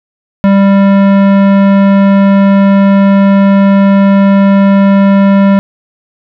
sine tone with tanh clipping, 197.2 Hz, G3, 11 cents sharp, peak -5 dBFS, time 0.44-5.59 s, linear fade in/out 0 ms, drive 18 dB, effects none

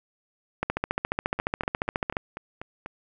two click trains, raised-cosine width 0.5 ms, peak -10 / -20 dBFS, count 23 / 7, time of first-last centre 0.63-2.168 / 1.39-2.861 s, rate 14.3 / 4.08 Hz, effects none

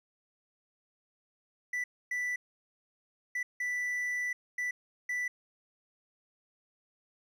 triangle tone bursts at uneven times, 1975.5 Hz, B6, in tune, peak -29 dBFS, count 6, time 1.73-1.84 / 2.11-2.36 / 3.35-3.43 / 3.6-4.33 / 4.58-4.71 / 5.09-5.28 s, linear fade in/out 5 ms, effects none

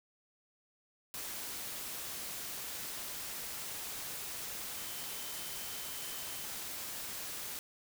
sine tone in noise, 3074 Hz, G7, 35 cents flat, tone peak -53 dBFS, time 4.77-6.45 s, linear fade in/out 0 ms, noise white, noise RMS -42 dBFS, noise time 1.14-7.59 s, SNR -14 dB, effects none

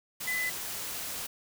sine tone in noise, 2007 Hz, B6, 27 cents sharp, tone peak -29 dBFS, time 0.27-0.5 s, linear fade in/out 10 ms, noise white, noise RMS -37 dBFS, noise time 0.2-1.27 s, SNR +5 dB, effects none

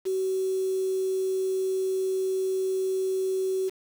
sine tone with quantisation, 378.4 Hz, F#4, 39 cents sharp, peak -24 dBFS, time 0.05-3.7 s, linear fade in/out 20 ms, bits 7, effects none

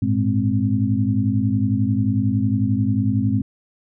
sine tone cluster, 102.6 / 113.7 / 209 / 261.3 Hz, G#2 / A#2 / G#3 / C4, -21 / -43 / +11 / -2 cents, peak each -22 dBFS, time 0.02-3.42 s, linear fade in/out 5 ms, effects none

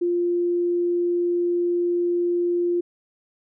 sine tone, 349.2 Hz, F4, in tune, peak -19 dBFS, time 0.01-2.81 s, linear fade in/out 10 ms, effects none

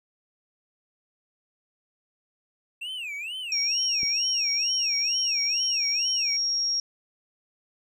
triangle tone with vibrato, 2637 Hz, E7, in tune, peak -30 dBFS, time 2.81-6.37 s, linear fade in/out 10 ms, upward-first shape sine, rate 2.2 Hz, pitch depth 270 cents each way
sine tone, 5588 Hz, F8, in tune, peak -23 dBFS, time 3.52-6.8 s, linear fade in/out 2 ms
click, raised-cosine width 3 ms, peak -27 dBFS, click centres 4.032 s
effects none

